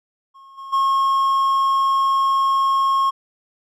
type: tone with level steps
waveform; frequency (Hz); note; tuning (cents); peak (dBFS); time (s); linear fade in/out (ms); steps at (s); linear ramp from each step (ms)
triangle; 1084; C#6; -39; -40 / -30 / -13; 0.34-3.11; 20; 0.57 / 0.72; 20
effects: none